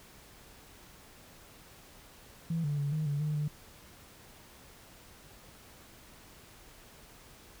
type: tone with pitch steps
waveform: sine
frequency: 165.3 / 145.7 / 142.8 / 154.8 / 143.9 / 151.4 / 148.8 Hz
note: E3 / D3 / D3 / D#3 / D3 / D#3 / D3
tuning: +5 / -13 / -48 / -9 / -35 / -47 / +23 cents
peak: -28 dBFS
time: 2.5-3.48 s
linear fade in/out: 5 ms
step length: 140 ms
effects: tanh soft clip ceiling -25 dBFS + pink hiss -55 dBFS RMS until 7.6 s